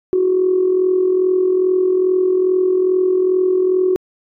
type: tone with amplitude modulation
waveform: sine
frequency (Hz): 370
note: F#4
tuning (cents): 0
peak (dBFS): -9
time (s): 0.13-3.96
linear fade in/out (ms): 0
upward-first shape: sine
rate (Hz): 42.4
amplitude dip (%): 55
effects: tanh soft clip ceiling -5 dBFS